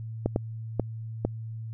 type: clicks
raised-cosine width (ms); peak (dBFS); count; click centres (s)
2; -11; 4; 0.26 / 0.361 / 0.797 / 1.25
effects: added 112 Hz sine -34 dBFS peak until 1.73 s